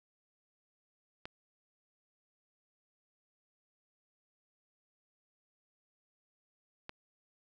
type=clicks; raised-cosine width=0.3 ms; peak=-26 dBFS; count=2; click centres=1.255 / 6.894 s; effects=none